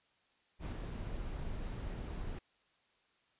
brown noise with ADSR envelope, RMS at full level -38 dBFS, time 0.59-2.39 s, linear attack 65 ms, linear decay 81 ms, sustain -3 dB, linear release 6 ms, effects white hiss -73 dBFS RMS until 3.39 s + resampled to 8000 Hz

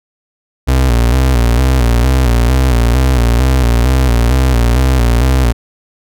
35% pulse tone with vibrato, 61.74 Hz, B1, in tune, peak -6 dBFS, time 0.67-5.53 s, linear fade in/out 20 ms, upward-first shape square, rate 2.2 Hz, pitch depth 85 cents each way, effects none

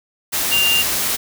sine tone in noise, 2794 Hz, F7, in tune, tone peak -14 dBFS, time 0.51-0.83 s, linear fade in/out 20 ms, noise white, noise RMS -20 dBFS, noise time 0.32-1.17 s, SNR +3 dB, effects none

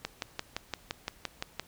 click train, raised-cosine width 0.2 ms, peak -15 dBFS, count 10, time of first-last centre 0.05-1.596 s, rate 5.82 Hz, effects pink hiss -58 dBFS RMS until 1.67 s

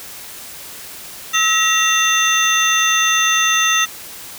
sine tone cluster, 1295 / 1911 / 2731 / 3562 / 6200 Hz, E6 / A#6 / F7 / A7 / G8, -31 / +43 / -39 / +21 / -20 cents, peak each -19 dBFS, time 1.33-3.86 s, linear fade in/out 20 ms, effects white hiss -34 dBFS RMS until 4.38 s

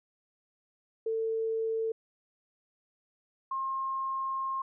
sine tone pair in turn, 447.4 / 1068.1 Hz, A4 / C6, +29 / +35 cents, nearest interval octave + minor third, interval 1506 cents, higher second, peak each -28 / -30 dBFS, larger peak first, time 1.06-1.92 / 3.51-4.62 s, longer second, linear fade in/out 5 ms, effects none

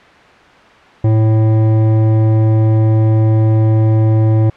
sine tone with hard clipping, 110 Hz, A2, in tune, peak -10 dBFS, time 1.04-4.5 s, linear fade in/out 5 ms, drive 12 dB, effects white hiss -41 dBFS RMS until 4.56 s + low-pass 2000 Hz 12 dB/octave

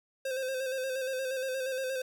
square tone with vibrato, 523.3 Hz, C5, in tune, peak -32 dBFS, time 0.25-2.02 s, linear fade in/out 5 ms, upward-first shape square, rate 8.5 Hz, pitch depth 35 cents each way, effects none

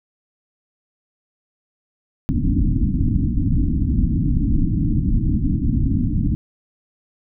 pink low-pass noise, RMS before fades -18 dBFS, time 2.29-6.35 s, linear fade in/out 0 ms, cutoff 310 Hz, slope 96 dB/octave, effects none

